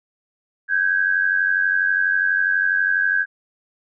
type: tone pair together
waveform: sine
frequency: 1549.8 / 1642 Hz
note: G6 / G#6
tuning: -20 / -20 cents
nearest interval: minor second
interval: 100 cents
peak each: -19 dBFS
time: 0.68-3.26 s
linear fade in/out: 50 ms
effects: none